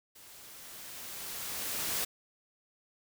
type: noise with level ramp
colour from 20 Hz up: white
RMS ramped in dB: -54 to -32 dBFS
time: 0.15-2.05 s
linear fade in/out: 10 ms
effects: none